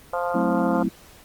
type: harmonic tone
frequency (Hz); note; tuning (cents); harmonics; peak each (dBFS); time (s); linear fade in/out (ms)
175; F3; +4; 3 / 4 / 5 / 6 / 7 / 8; -26 / -28 / -30 / -32 / -33 / -34; 0.13-0.83; 5
type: chord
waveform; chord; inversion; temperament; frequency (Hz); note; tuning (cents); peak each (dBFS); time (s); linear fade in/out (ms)
sine; F# half-diminished seventh; none; equal with one note detuned; 185 / 218.4 / 261.6 / 329.6; F#3 / A3 / C4 / E4; 0 / -13 / 0 / 0; -26; 0.34-0.89; 10
effects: pink hiss -49 dBFS RMS until 1.24 s + Opus 24 kbps